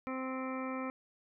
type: harmonic tone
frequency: 260.7 Hz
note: C4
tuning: 6 cents flat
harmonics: 1 / 2 / 3 / 4 / 5 / 7 / 8 / 9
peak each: -38 / -42 / -49 / -45 / -44 / -52 / -53 / -49 dBFS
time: 0.07-0.9 s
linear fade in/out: 0 ms
effects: none